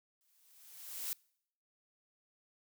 blue noise with exponential growth, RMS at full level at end -37 dBFS, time 0.21-1.13 s, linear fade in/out 0 ms, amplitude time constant 200 ms, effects noise-tail reverb RT60 0.7 s tail -26 dB re dry

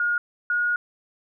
sine tone pair in turn, 1430 / 1441.6 Hz, F6 / F#6, +41 / -45 cents, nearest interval unison, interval 14 cents, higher second, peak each -20 dBFS, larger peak neither, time 0-0.18 / 0.5-0.76 s, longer second, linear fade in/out 2 ms, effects none

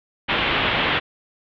white low-pass noise, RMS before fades -21 dBFS, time 0.28-1 s, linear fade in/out 20 ms, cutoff 3400 Hz, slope 48 dB/octave, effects none

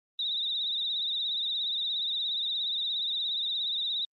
sine tone with vibrato, 3745 Hz, A#7, 7 cents sharp, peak -28 dBFS, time 0.19-4.05 s, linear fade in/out 2 ms, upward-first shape triangle, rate 17 Hz, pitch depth 97 cents each way, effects Opus 24 kbps

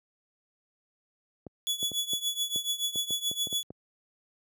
clicks, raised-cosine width 2 ms, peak -27 dBFS, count 11, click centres 1.467 / 1.829 / 1.917 / 2.134 / 2.56 / 2.958 / 3.107 / 3.314 / 3.471 / 3.528 / 3.705 s
sawtooth tone with tremolo, 3400 Hz, G#7, 40 cents sharp, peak -22 dBFS, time 1.67-3.63 s, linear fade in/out 0 ms, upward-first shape triangle, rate 7 Hz, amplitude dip 90%
effects high-pass 100 Hz 12 dB/octave

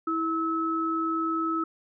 sine tone pair together, 325.6 / 1296 Hz, E4 / E6, -21 / -30 cents, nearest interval 2 octaves, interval 2391 cents, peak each -28 / -27 dBFS, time 0.07-1.64 s, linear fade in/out 5 ms, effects none

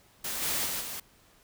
white noise with level steps, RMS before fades -34 / -30 / -33 / -38 dBFS, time 0.24-1 s, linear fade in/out 5 ms, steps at 0.41 / 0.65 / 0.8 s, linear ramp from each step 20 ms, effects pink hiss -61 dBFS RMS until 1.43 s

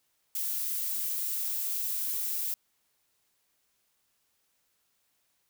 violet noise, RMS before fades -32 dBFS, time 0.35-2.54 s, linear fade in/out 2 ms, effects white hiss -74 dBFS RMS until 5.49 s

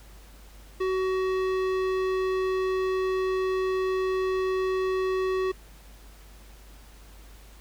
sine tone with tanh clipping, 375.7 Hz, F#4, 26 cents sharp, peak -26 dBFS, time 0.8-5.52 s, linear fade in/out 10 ms, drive 17 dB, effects added 50 Hz sine -47 dBFS peak until 7.6 s + pink hiss -54 dBFS RMS until 7.6 s

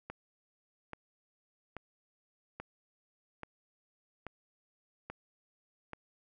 click train, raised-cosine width 0.5 ms, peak -26 dBFS, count 8, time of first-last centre 0.1-5.933 s, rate 1.2 Hz, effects none

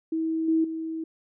sine tone with level steps, 322.5 Hz, E4, 38 cents flat, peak -24 / -19 / -29 dBFS, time 0.12-1.04 s, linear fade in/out 5 ms, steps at 0.48 / 0.64 s, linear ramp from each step 5 ms, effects none

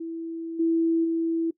sine tone with level steps, 329.6 Hz, E4, in tune, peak -30 / -19 / -22 dBFS, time 0-1.51 s, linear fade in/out 10 ms, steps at 0.59 / 1.04 s, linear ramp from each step 10 ms, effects noise-tail reverb RT60 0.1 s tail -19 dB re dry

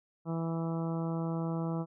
harmonic tone, 164.81 Hz, E3, in tune, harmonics 1 / 2 / 3 / 4 / 5 / 6 / 7 / 8, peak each -32 / -38 / -42 / -44 / -46 / -48 / -49 / -50 dBFS, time 0.25-1.86 s, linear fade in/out 50 ms, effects none

